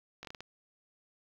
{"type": "slowing click train", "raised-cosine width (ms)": 0.2, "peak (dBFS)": -26, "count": 6, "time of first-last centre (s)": [0.23, 0.406], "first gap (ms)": 18, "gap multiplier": 1.34, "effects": ["low-pass 5000 Hz 12 dB/octave", "9-bit"]}